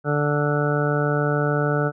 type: harmonic tone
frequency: 146.83 Hz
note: D3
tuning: in tune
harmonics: 1 / 2 / 3 / 4 / 5 / 6 / 8 / 9 / 10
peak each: -22 / -28 / -25 / -27 / -32 / -37 / -40 / -29 / -29 dBFS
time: 0.04-1.92 s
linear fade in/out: 50 ms
effects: none